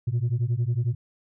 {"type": "beating tone pair", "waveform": "sine", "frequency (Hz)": [113.9, 124.9], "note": ["A#2", "B2"], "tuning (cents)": [-40, 20], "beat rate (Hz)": 11, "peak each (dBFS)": -23, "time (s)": [0.07, 0.95], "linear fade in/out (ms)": 10, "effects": ["tanh soft clip ceiling -19 dBFS"]}